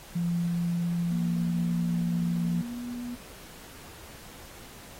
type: tone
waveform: sine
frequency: 172 Hz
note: F3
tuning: 26 cents flat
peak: -25 dBFS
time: 0.15-2.62 s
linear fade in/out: 10 ms
type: tone with pitch glide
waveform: sine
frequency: 233 to 242.6 Hz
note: A#3 to B3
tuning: -1 to -31 cents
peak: -33 dBFS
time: 1.1-3.16 s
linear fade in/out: 20 ms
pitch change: +70 cents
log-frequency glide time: 2.49-2.81 s
effects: pink hiss -48 dBFS RMS until 4.99 s + AAC 48 kbps